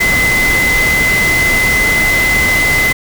sine tone in noise, 2038 Hz, C7, 46 cents flat, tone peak -10 dBFS, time 0-2.93 s, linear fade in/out 10 ms, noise pink, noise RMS -17 dBFS, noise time 0-2.93 s, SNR +4 dB, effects none

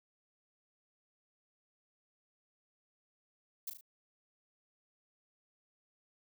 violet noise with echo, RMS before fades -39 dBFS, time 3.67-3.7 s, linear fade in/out 5 ms, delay 37 ms, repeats 3, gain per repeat -6 dB, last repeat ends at 3.811 s, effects none

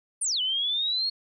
sine exponential two-way sweep, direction down then up, 9956 to 2960 to 4338 Hz, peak -24 dBFS, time 0.21-1.1 s, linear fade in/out 10 ms, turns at 0.41 s, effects none

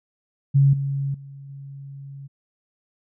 sine tone with level steps, 138.59 Hz, C#3, in tune, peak -12 / -22 / -37 / -35 dBFS, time 0.54-2.28 s, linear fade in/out 20 ms, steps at 0.73 / 1.14 / 1.49 s, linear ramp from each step 5 ms, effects none

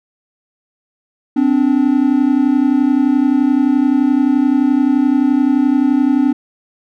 triangle tone pair together, 258.4 / 290 Hz, C4 / D4, -21 / -22 cents, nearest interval major second, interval 199 cents, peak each -11 dBFS, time 1.36-6.33 s, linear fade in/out 10 ms, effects none

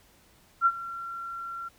sine tone with ADSR envelope, 1367 Hz, F6, 37 cents flat, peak -16 dBFS, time 0.61-1.69 s, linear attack 50 ms, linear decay 51 ms, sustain -18 dB, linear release 14 ms, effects pink hiss -60 dBFS RMS until 1.78 s

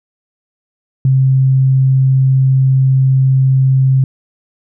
sine tone, 132.6 Hz, C3, 23 cents sharp, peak -7 dBFS, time 1.05-4.04 s, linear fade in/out 2 ms, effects none

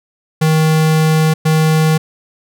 square tone bursts at uneven times, 157.5 Hz, D#3, 21 cents sharp, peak -10 dBFS, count 2, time 0.41-1.34 / 1.45-1.98 s, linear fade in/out 10 ms, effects none

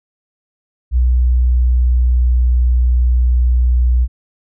sine tone with pitch glide, 61.8 to 61.27 Hz, B1 to B1, +2 to -13 cents, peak -9 dBFS, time 0.91-4.08 s, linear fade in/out 50 ms, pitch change -15 cents, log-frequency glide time 1.02-2.47 s, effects none

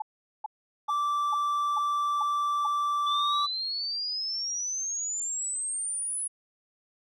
sine tone bursts, 859 Hz, A5, 42 cents flat, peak -29 dBFS, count 7, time 0-2.667 s, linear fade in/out 5 ms, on 21 ms, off 420 ms
triangle tone, 1168 Hz, D6, 10 cents flat, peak -23 dBFS, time 0.88-3.47 s, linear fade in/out 20 ms
sine exponential sweep, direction up, 3471 to 10340 Hz, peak -29 dBFS, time 3.06-6.28 s, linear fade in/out 10 ms
effects none

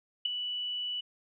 sine tone with ADSR envelope, 2960 Hz, F#7, in tune, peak -22 dBFS, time 0.25-1.01 s, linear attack 8 ms, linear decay 5 ms, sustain -10 dB, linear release 11 ms, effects none

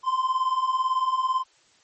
triangle beating tone pair, 1023 / 1041 Hz, C6 / C6, -39 / -9 cents, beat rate 18 Hz, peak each -25 / -21 dBFS, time 0.03-1.44 s, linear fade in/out 50 ms, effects white hiss -60 dBFS RMS until 1.83 s + MP3 32 kbps

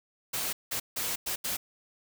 white noise bursts at uneven times, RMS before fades -32 dBFS, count 5, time 0.33-0.53 / 0.71-0.8 / 0.96-1.16 / 1.26-1.36 / 1.44-1.57 s, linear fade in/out 10 ms, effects none

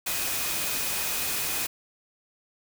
sine tone in noise, 2500 Hz, D#7, 8 cents sharp, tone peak -39 dBFS, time 0.06-1.67 s, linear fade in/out 10 ms, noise white, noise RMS -29 dBFS, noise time 0.06-1.67 s, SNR -13 dB, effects none

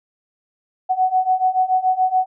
sine beating tone pair, 741 / 748 Hz, F#5 / F#5, +2 / +19 cents, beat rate 7 Hz, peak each -19 / -17 dBFS, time 0.89-2.26 s, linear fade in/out 20 ms, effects none

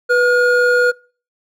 triangle tone pair together, 491.8 / 1431 Hz, B4 / F6, -7 / +42 cents, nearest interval octave + tritone, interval 1849 cents, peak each -11 dBFS, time 0.09-0.92 s, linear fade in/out 20 ms, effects noise-tail reverb RT60 0.4 s tail -25 dB re dry

